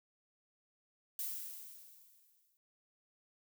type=noise with exponential decay; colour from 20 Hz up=violet; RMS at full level=-38 dBFS; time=1.19-2.57 s; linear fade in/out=1 ms; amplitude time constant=300 ms; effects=none